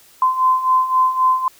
sine beating tone pair, 1028 / 1031.8 Hz, C6 / C6, -31 / -24 cents, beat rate 3.8 Hz, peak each -19 / -14 dBFS, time 0.22-1.48 s, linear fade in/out 2 ms, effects white hiss -49 dBFS RMS until 1.59 s

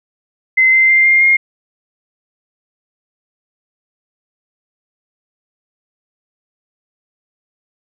sine tone with pitch steps, 2059 / 2077 / 2095 / 2113 / 2132 Hz, C7 / C7 / C7 / C7 / C7, -28 / -13 / +2 / +16 / +32 cents, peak -7 dBFS, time 0.57-1.37 s, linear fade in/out 10 ms, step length 160 ms, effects none

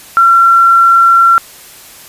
sine tone, 1362 Hz, F6, 44 cents flat, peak -3 dBFS, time 0.17-1.38 s, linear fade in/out 0 ms, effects white hiss -35 dBFS RMS until 2.08 s + resampled to 32000 Hz

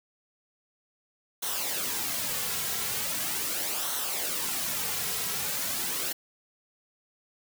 white noise with flanger, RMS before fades -31 dBFS, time 1.42-6.13 s, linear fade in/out 10 ms, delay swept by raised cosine 0.41 to 3.41 ms, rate 0.4 Hz, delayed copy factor -0.6, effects none

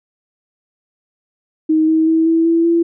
sine tone with pitch steps, 314.4 / 318.8 / 323.2 / 327.8 / 332.3 / 337 Hz, D#4 / D#4 / E4 / E4 / E4 / E4, +18 / +42 / -34 / -10 / +14 / +38 cents, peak -10 dBFS, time 1.69-2.83 s, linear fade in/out 10 ms, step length 190 ms, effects none

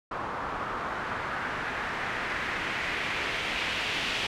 white noise with low-pass filter sweep, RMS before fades -32 dBFS, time 0.11-4.27 s, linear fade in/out 5 ms, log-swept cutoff 1100 to 3000 Hz, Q 1.9, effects none

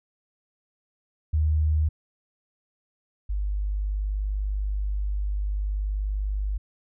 sine tone pair in turn, 77 / 50.27 Hz, D#2 / G1, -17 / +44 cents, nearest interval perfect fifth, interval 739 cents, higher first, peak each -19 / -24 dBFS, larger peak first, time 1.33-1.89 / 3.29-6.58 s, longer second, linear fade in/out 10 ms, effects none

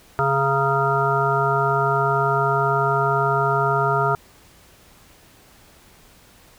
harmonic tone with a mistuned harmonic, 138 Hz, C#3, 7 cents flat, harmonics 1 / 3 / 5 / 7 / 9 / 10, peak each -24 / -24 / -24 / -24 / -24 / -24 dBFS, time 0.19-4.15 s, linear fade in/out 0 ms, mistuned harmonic 7, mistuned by -48 cents, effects pink hiss -51 dBFS RMS until 6.58 s

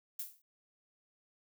violet noise with exponential decay, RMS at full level -36 dBFS, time 0.19-0.42 s, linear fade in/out 5 ms, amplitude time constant 49 ms, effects none

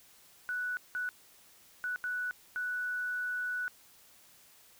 sine tone bursts at uneven times, 1480 Hz, F#6, in tune, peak -32 dBFS, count 5, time 0.49-0.77 / 0.95-1.09 / 1.84-1.96 / 2.04-2.31 / 2.56-3.68 s, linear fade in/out 0 ms, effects white hiss -60 dBFS RMS until 4.79 s

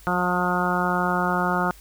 harmonic tone, 179.1 Hz, F3, 44 cents sharp, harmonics 1 / 2 / 3 / 4 / 5 / 6 / 7 / 8, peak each -26 / -30 / -32 / -28 / -28 / -32 / -27 / -28 dBFS, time 0.07-1.71 s, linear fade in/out 0 ms, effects added 50 Hz sine -47 dBFS peak until 1.8 s + white hiss -51 dBFS RMS until 1.8 s

